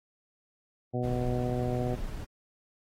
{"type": "harmonic tone", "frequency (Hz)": 123.6, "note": "B2", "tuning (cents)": 2, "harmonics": [1, 2, 3, 4, 5, 6], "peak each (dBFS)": [-31, -34, -36, -37, -38, -39], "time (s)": [0.93, 1.96], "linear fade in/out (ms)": 20}
{"type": "noise", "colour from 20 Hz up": "brown", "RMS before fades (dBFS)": -37, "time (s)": [1.03, 2.25], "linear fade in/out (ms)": 10}
{"effects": ["AAC 48 kbps"]}